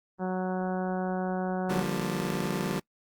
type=harmonic tone; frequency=185 Hz; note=F#3; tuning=in tune; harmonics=1 / 2 / 3 / 4 / 5 / 6 / 7 / 8 / 9; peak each=-30 / -35 / -36 / -35 / -43 / -45 / -49 / -43 / -53 dBFS; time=0.18-1.84 s; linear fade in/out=50 ms
type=chord; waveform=25% pulse; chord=G minor seventh; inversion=second; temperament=just; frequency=147 / 176.4 / 196 / 235.2 Hz; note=D3 / F3 / G3 / Bb3; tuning=+2 / +18 / 0 / +16 cents; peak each=-31 / -29 / -30 / -33 dBFS; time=1.69-2.8 s; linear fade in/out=10 ms
effects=noise-tail reverb RT60 0.1 s tail -24 dB re dry + Opus 24 kbps